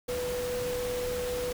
sine tone in noise, 493.9 Hz, B4, in tune, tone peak -30 dBFS, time 0.08-1.53 s, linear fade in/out 10 ms, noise pink, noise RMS -38 dBFS, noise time 0.08-1.53 s, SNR +5 dB, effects none

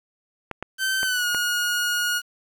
clicks, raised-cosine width 0.5 ms, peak -15 dBFS, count 4, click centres 0.513 / 0.626 / 1.031 / 1.347 s
sawtooth tone with pitch glide, 1544 to 1440.6 Hz, G6 to F#6, -27 to -47 cents, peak -18 dBFS, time 0.78-2.22 s, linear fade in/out 50 ms, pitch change -120 cents, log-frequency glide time 1.03-1.26 s
effects 8-bit

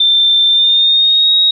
sine tone with pitch glide, 3569 to 3781 Hz, A7 to A#7, +24 to +24 cents, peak -7 dBFS, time 0-1.51 s, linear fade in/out 5 ms, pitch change +100 cents, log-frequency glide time 0.49-1.33 s, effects none

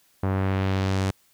sawtooth tone with low-pass filter sweep, 95.8 Hz, G2, 39 cents flat, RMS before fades -24 dBFS, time 0.23-1.11 s, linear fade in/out 5 ms, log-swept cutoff 1200 to 9000 Hz, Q 0.96, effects white hiss -62 dBFS RMS until 1.33 s

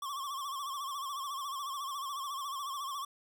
square tone with vibrato, 1108.7 Hz, C#6, in tune, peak -37 dBFS, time 0.02-3.05 s, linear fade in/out 5 ms, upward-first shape sine, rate 14 Hz, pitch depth 91 cents each way, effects none

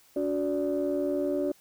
sine tone cluster, 286.8 / 366.7 / 582 Hz, D4 / F#4 / D5, -41 / -15 / -16 cents, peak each -29 dBFS, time 0.16-1.52 s, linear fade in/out 5 ms, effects tanh soft clip ceiling -19 dBFS + white hiss -60 dBFS RMS until 1.6 s

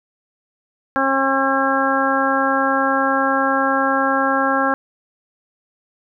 harmonic tone, 270 Hz, C#4, 45 cents flat, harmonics 1 / 2 / 3 / 4 / 5 / 6, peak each -22 / -22 / -22 / -22 / -22 / -22 dBFS, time 0.96-4.74 s, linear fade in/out 0 ms, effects none

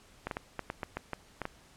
clicks, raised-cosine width 0.5 ms, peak -19 dBFS, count 10, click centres 0.27 / 0.312 / 0.369 / 0.593 / 0.701 / 0.832 / 0.97 / 1.133 / 1.417 / 1.454 s, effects pink hiss -59 dBFS RMS until 1.76 s + low-pass 10000 Hz 12 dB/octave

